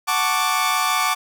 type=chord; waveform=sawtooth; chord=D major seventh; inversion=first; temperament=equal; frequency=740 / 880 / 1108.7 / 1174.7 Hz; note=F#5 / A5 / C#6 / D6; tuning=0 / 0 / 0 / 0 cents; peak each=-22 / -22 / -21 / -17 dBFS; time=0.07-1.15 s; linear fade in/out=20 ms; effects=none